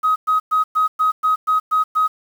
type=tone bursts; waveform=sine; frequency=1263 Hz; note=D#6; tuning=26 cents sharp; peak=-12 dBFS; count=9; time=0.03-2.08 s; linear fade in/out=20 ms; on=130 ms; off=110 ms; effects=tanh soft clip ceiling -9 dBFS + 7-bit